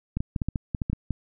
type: clicks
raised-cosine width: 5 ms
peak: -14 dBFS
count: 11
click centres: 0.17 / 0.205 / 0.362 / 0.418 / 0.486 / 0.558 / 0.748 / 0.818 / 0.899 / 0.931 / 1.107 s
effects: none